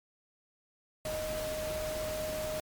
sine tone in noise, 620 Hz, D#5, 6 cents flat, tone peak -34 dBFS, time 1.05-2.6 s, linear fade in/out 2 ms, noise pink, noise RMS -40 dBFS, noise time 1.05-2.6 s, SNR +3 dB, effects MP3 96 kbps

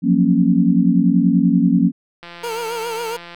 sine chord, Gb major seventh, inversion third, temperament equal with one note detuned, 174.61 / 185 / 233.1 / 274 Hz, F3 / Gb3 / Bb3 / Db4, 0 / 0 / 0 / -20 cents, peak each -17 dBFS, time 0.02-1.92 s, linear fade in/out 50 ms
click train, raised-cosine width 0.3 ms, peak -20 dBFS, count 193, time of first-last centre 2.23-3.346 s, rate 172 Hz
25% pulse tone with vibrato, 459.1 Hz, A#4, 26 cents flat, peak -19 dBFS, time 2.43-3.17 s, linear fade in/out 10 ms, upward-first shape triangle, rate 7.3 Hz, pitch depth 79 cents each way
effects none

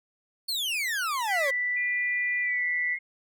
40% pulse exponential sweep, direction down, 4516 to 522 Hz, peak -26 dBFS, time 0.48-1.51 s, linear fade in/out 10 ms
sine tone, 1974 Hz, B6, 1 cent flat, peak -25 dBFS, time 1.27-2.98 s, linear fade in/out 50 ms
sine tone with pitch glide, 2399 to 2137 Hz, D7 to C7, +36 to +36 cents, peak -34 dBFS, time 1.76-2.99 s, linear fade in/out 10 ms, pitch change -200 cents, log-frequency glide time 2.42-2.63 s
effects none

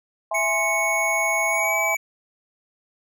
sine chord, E augmented, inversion none, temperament equal with one note detuned, 659.3 / 833.5 / 1046.5 Hz, E5 / G#5 / B#5, 0 / +6 / 0 cents, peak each -26 / -28 / -29 dBFS, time 0.31-1.95 s, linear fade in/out 5 ms
square tone with pitch glide, 2217 to 2285 Hz, C#7 to D7, 0 to -48 cents, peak -22 dBFS, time 0.34-1.97 s, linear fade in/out 10 ms, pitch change +52 cents, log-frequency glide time 1.48-1.75 s
effects none

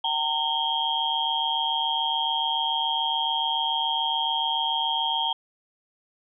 sine tone cluster, 765 / 912 / 3103 / 3250 Hz, G5 / A#5 / G7 / G#7, -42 / -38 / -18 / -38 cents, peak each -32 / -27 / -32 / -26 dBFS, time 0.04-5.33 s, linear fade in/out 5 ms, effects none

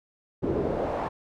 brown noise with band-pass filter sweep, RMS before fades -28 dBFS, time 0.42-1.09 s, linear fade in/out 20 ms, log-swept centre 340 to 860 Hz, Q 2.2, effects none

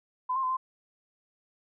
sine tone with pitch steps, 1013 / 1063 / 1024 / 1043 Hz, B5 / C6 / C6 / C6, +44 / +27 / -38 / -6 cents, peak -26 dBFS, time 0.29-0.57 s, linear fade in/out 10 ms, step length 70 ms, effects none

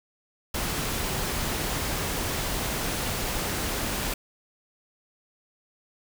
pink noise, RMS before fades -29 dBFS, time 0.54-4.14 s, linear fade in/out 5 ms, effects none

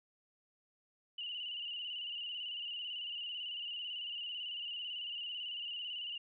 sine tone with vibrato, 2900 Hz, F#7, 35 cents flat, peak -39 dBFS, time 1.18-6.18 s, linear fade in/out 5 ms, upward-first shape square, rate 18 Hz, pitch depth 48 cents each way, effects none

